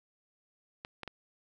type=clicks; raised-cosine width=0.3 ms; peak=-24 dBFS; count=3; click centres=0.849 / 1.033 / 1.077 s; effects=none